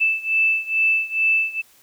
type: beating tone pair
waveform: sine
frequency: 2637 / 2639.3 Hz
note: E7 / E7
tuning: 0 / +1 cents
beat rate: 2.3 Hz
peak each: -19 / -21 dBFS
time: 0-1.62 s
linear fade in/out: 20 ms
effects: white hiss -54 dBFS RMS until 1.82 s